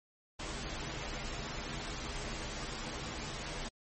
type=noise with comb filter; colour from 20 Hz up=pink; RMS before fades=-40 dBFS; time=0.39-3.69 s; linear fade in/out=10 ms; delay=11 ms; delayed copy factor=-0.9; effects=MP3 32 kbps